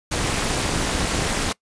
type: noise with amplitude modulation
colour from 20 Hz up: pink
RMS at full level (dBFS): -19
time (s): 0.11-1.53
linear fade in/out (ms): 10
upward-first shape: sine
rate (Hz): 250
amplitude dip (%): 85
effects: noise-tail reverb RT60 0.1 s tail -23 dB re dry + resampled to 22050 Hz